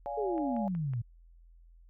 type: chord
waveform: sine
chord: D diminished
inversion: none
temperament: equal with one note detuned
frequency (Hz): 573.3 / 698.5 / 830.6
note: D5 / F5 / Ab5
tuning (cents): -42 / 0 / 0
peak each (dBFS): -38 / -39 / -38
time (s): 0.06-0.68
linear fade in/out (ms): 0
type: exponential sweep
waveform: sine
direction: down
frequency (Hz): 448.9 to 110.9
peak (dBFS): -30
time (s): 0.17-1.02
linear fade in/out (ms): 10
type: click train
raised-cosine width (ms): 0.5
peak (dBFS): -36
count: 4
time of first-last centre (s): 0.38-0.936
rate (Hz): 5.4
effects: added 42 Hz sine -54 dBFS peak until 1.89 s